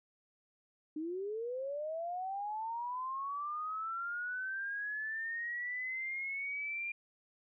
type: linear sweep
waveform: sine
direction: up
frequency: 299 to 2400 Hz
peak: -36 dBFS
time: 0.96-6.92 s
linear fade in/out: 5 ms
effects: none